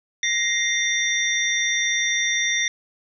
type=tone cluster; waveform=sine; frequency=1883 / 2086 / 3588 / 5780 Hz; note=A#6 / C7 / A7 / F#8; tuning=+17 / -6 / +33 / -41 cents; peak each=-25 dBFS; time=0.23-2.68 s; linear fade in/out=2 ms; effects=none